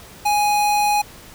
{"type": "tone", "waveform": "square", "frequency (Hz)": 830.6, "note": "G#5", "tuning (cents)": 0, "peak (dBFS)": -16, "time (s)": [0.25, 1.02], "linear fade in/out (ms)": 10, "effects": ["pink hiss -42 dBFS RMS until 1.34 s"]}